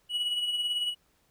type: tone with tremolo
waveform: triangle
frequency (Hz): 2928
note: F#7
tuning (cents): -19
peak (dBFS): -24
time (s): 0.09-0.95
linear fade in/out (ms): 50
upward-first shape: sine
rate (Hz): 18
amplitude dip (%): 45
effects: pink hiss -69 dBFS RMS until 1.3 s